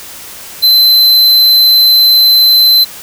square tone, 4064 Hz, B7, 49 cents sharp, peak -4 dBFS, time 0.62-2.85 s, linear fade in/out 20 ms, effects white hiss -29 dBFS RMS until 3.02 s

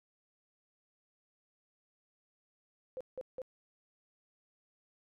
sine tone bursts, 516 Hz, C5, 24 cents flat, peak -38 dBFS, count 3, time 2.97-3.418 s, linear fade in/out 0 ms, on 36 ms, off 170 ms, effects none

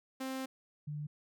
sawtooth / sine tone pair in turn, 263.4 / 148.73 Hz, C4 / D3, +12 / +22 cents, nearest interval minor seventh, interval 990 cents, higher first, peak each -33 / -37 dBFS, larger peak first, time 0.2-0.46 / 0.87-1.07 s, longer first, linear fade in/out 10 ms, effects none

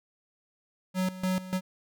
square tone with tremolo, 185.6 Hz, F#3, 6 cents sharp, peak -26 dBFS, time 0.94-1.61 s, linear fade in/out 50 ms, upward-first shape square, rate 3.4 Hz, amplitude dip 80%, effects none

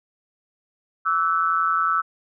sine tone with amplitude modulation, 1318.5 Hz, E6, in tune, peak -14 dBFS, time 1.05-2.02 s, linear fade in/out 20 ms, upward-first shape sine, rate 171 Hz, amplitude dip 90%, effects none

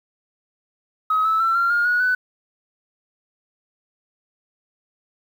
sine tone with pitch steps, 1272 / 1307 / 1343 / 1379.9 / 1417.9 / 1456.9 / 1497 Hz, D#6 / E6 / E6 / F6 / F6 / F#6 / F#6, +38 / -15 / +32 / -21 / +26 / -27 / +20 cents, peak -15 dBFS, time 1.1-2.15 s, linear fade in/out 5 ms, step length 150 ms, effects tanh soft clip ceiling -12 dBFS + 8-bit

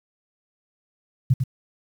sine tone with echo, 128.7 Hz, C3, 28 cents flat, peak -12 dBFS, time 1.3-1.34 s, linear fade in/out 10 ms, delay 100 ms, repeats 1, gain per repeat -6 dB, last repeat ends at 1.44 s, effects 8-bit

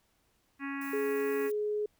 harmonic tone, 277.2 Hz, C#4, in tune, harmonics 1 / 3 / 4 / 5 / 6 / 7 / 8 / 9 / 10, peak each -36 / -51 / -44 / -49 / -44 / -44 / -53 / -47 / -57 dBFS, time 0.59-1.51 s, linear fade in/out 50 ms
violet noise, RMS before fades -49 dBFS, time 0.81-1.52 s, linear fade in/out 5 ms
sine tone, 420 Hz, G#4, 19 cents sharp, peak -29 dBFS, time 0.93-1.86 s, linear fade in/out 5 ms
effects pink hiss -72 dBFS RMS until 1.99 s

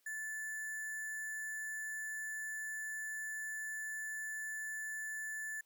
sine tone with sample-and-hold, 1744 Hz, A6, 16 cents flat, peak -39 dBFS, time 0.06-5.61 s, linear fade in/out 5 ms, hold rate 8820 Hz, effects white hiss -75 dBFS RMS until 5.65 s + high-pass 300 Hz 12 dB/octave

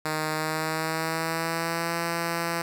5% pulse tone with pitch glide, 155.56 to 168.66 Hz, D#3 to E3, 0 to +40 cents, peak -15 dBFS, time 0.05-2.62 s, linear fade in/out 2 ms, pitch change +140 cents, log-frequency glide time 0.32-1.95 s, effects none

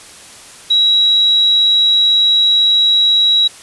sine tone, 3874 Hz, B7, 34 cents flat, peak -8 dBFS, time 0.7-3.48 s, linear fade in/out 10 ms, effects white hiss -37 dBFS RMS until 3.62 s + resampled to 24000 Hz

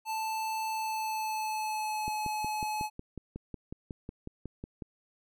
square tone with pitch glide, 880 to 854.5 Hz, A5 to G#5, 0 to +49 cents, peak -32 dBFS, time 0.05-2.9 s, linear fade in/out 50 ms, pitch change -51 cents, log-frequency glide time 0.69-2.14 s
click train, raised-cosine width 3 ms, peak -26 dBFS, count 16, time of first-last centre 2.08-4.822 s, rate 5.47 Hz
effects none

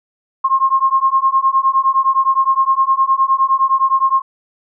sine beating tone pair, 1065 / 1074.7 Hz, C6 / C6, +30 / +46 cents, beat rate 9.7 Hz, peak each -14 dBFS, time 0.44-4.22 s, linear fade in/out 10 ms, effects none

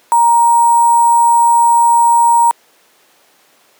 sine tone with sample-and-hold, 937 Hz, A#5, 9 cents sharp, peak -6 dBFS, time 0.12-2.51 s, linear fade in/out 0 ms, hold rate 8820 Hz, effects pink hiss -50 dBFS RMS until 3.79 s + high-pass 400 Hz 12 dB/octave

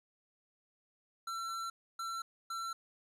square tone bursts at uneven times, 1348 Hz, E6, 38 cents sharp, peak -38 dBFS, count 3, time 1.27-1.7 / 1.99-2.22 / 2.5-2.73 s, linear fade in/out 5 ms, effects low-pass 10000 Hz 12 dB/octave + 12-bit

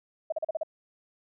sine tone bursts, 636 Hz, D#5, 38 cents sharp, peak -26 dBFS, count 6, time 0.3-0.633 s, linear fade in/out 5 ms, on 23 ms, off 39 ms, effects none

